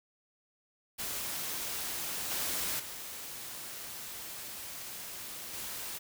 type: noise with level steps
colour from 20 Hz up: white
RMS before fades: -37 / -34 / -43 / -40 dBFS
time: 0.98-5.99 s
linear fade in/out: 20 ms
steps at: 2.3 / 2.79 / 5.53 s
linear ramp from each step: 10 ms
effects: none